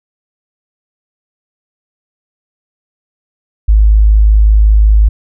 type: tone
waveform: sine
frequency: 52.7 Hz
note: G#1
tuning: 26 cents sharp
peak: -3 dBFS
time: 3.68-5.09 s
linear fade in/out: 10 ms
effects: none